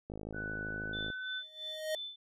click train, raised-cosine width 2 ms, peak -29 dBFS, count 54, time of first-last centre 0.1-1.102 s, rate 52.9 Hz
sine tone with pitch glide, 1490 to 1510.8 Hz, F#6 to F#6, +12 to +36 cents, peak -38 dBFS, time 0.33-1.43 s, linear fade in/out 50 ms, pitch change +24 cents, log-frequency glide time 0.68-1.18 s
sine tone with tremolo, 3520 Hz, A7, in tune, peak -38 dBFS, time 0.93-2.16 s, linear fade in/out 5 ms, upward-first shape sine, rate 3 Hz, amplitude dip 85%
square tone with exponential growth, 624 Hz, D#5, 5 cents sharp, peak -31 dBFS, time 1.39-1.95 s, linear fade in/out 2 ms, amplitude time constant 120 ms
effects resampled to 32000 Hz

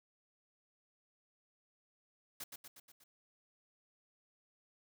white noise with echo, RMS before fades -45 dBFS, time 2.4-2.44 s, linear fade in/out 5 ms, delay 120 ms, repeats 5, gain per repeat -4 dB, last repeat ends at 3.04 s, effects none

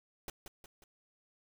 pink noise with echo, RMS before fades -42 dBFS, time 0.28-0.3 s, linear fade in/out 2 ms, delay 180 ms, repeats 3, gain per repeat -6 dB, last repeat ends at 0.84 s, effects none

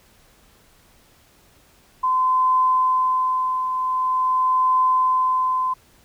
sine tone with tremolo, 1026 Hz, C6, 34 cents flat, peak -14 dBFS, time 2.03-5.74 s, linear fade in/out 10 ms, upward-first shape triangle, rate 0.45 Hz, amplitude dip 55%, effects pink hiss -55 dBFS RMS until 6.04 s

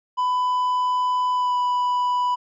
triangle tone with pitch glide, 999 to 988.1 Hz, B5 to B5, +20 to +1 cents, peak -17 dBFS, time 0.17-2.36 s, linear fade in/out 20 ms, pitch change -19 cents, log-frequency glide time 1.33-1.57 s, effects resampled to 16000 Hz

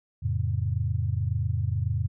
sine chord, F augmented, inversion none, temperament just, 87.31 / 109.13 / 136.42 Hz, F2 / A2 / C#3, 0 / -14 / -27 cents, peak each -28 / -27 / -31 dBFS, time 0.22-2.08 s, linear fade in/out 20 ms, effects none

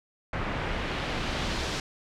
pink noise with low-pass filter sweep, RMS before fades -31 dBFS, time 0.33-1.8 s, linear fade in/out 2 ms, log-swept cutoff 1900 to 5400 Hz, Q 1.1, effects none

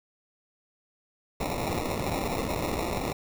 blue noise with sample-and-hold, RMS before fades -30 dBFS, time 1.4-3.13 s, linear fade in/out 5 ms, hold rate 1575 Hz, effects none

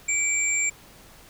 sine tone pair together, 2313 / 7343 Hz, D7 / A#8, -27 / -27 cents, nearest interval octave + minor sixth, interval 2000 cents, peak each -24 dBFS, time 0.08-0.7 s, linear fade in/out 10 ms, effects pink hiss -50 dBFS RMS until 1.29 s

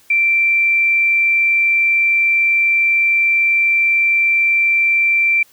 sine tone, 2349 Hz, D7, in tune, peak -11 dBFS, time 0.1-5.43 s, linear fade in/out 5 ms, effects white hiss -51 dBFS RMS until 5.52 s

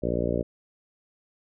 harmonic tone, 59 Hz, A#1, 22 cents sharp, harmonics 1 / 2 / 3 / 4 / 5 / 6 / 7 / 8 / 9 / 10, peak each -33 / -33 / -33 / -33 / -33 / -33 / -33 / -33 / -33 / -33 dBFS, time 0.02-0.43 s, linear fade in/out 20 ms, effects none

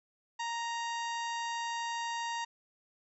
harmonic tone with a mistuned harmonic, 932.3 Hz, A#5, in tune, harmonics 1 / 2 / 3 / 4 / 5 / 6 / 7 / 8, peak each -35 / -41 / -45 / -47 / -49 / -51 / -52 / -53 dBFS, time 0.39-2.45 s, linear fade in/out 10 ms, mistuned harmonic 6, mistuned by +68 cents, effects none

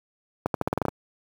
accelerating click train, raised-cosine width 1 ms, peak -9 dBFS, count 9, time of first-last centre 0.46-0.884 s, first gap 82 ms, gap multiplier 0.87, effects high-pass 80 Hz 12 dB/octave + 7-bit

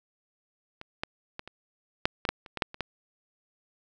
clicks, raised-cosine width 0.3 ms, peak -25 / -14 / -20 / -26 / -6 / -12 / -8 / -29 / -18 / -7 / -25 / -14 dBFS, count 12, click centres 0.814 / 1.035 / 1.394 / 1.476 / 2.055 / 2.252 / 2.29 / 2.462 / 2.573 / 2.622 / 2.744 / 2.807 s, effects none

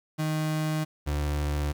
35% pulse tone pair in turn, 155.4 / 73.55 Hz, D#3 / D2, -2 / +3 cents, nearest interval octave + minor second, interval 1295 cents, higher first, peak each -24 / -24 dBFS, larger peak neither, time 0.18-0.85 / 1.06-1.73 s, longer neither, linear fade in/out 20 ms, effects 10-bit

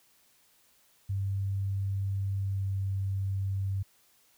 sine tone with pitch glide, 98 to 97.21 Hz, G2 to G2, 0 to -14 cents, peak -28 dBFS, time 1.09-3.83 s, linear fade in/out 10 ms, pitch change -14 cents, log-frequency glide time 2.39-2.68 s, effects white hiss -65 dBFS RMS until 4.37 s

